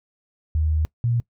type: tone pair in turn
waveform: sine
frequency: 77.78 / 118.55 Hz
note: D#2 / A#2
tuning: 0 / +30 cents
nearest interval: perfect fifth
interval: 730 cents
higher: second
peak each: -18 dBFS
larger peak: neither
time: 0.55-0.85 / 1.04-1.2 s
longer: first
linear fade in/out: 0 ms
effects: noise-tail reverb RT60 0.1 s tail -22 dB re dry